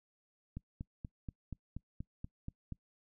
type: click train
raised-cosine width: 5 ms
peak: -29 dBFS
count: 10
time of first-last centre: 0.57-2.723 s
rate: 4.18 Hz
effects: noise-tail reverb RT60 0.1 s tail -24 dB re dry